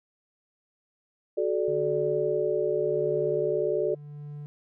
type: chord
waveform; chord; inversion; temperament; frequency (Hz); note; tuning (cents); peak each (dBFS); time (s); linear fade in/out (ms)
sine; D major; first; equal with one note detuned; 370 / 430.4 / 587.3; F#4 / A4 / D5; 0 / -38 / 0; -28 / -27 / -29; 1.37-3.95; 10
type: tone with tremolo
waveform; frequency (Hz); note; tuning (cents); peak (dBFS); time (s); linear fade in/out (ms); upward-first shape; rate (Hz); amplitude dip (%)
triangle; 146.83; D3; 0; -34; 1.68-4.46; 0; sine; 0.83; 65
effects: none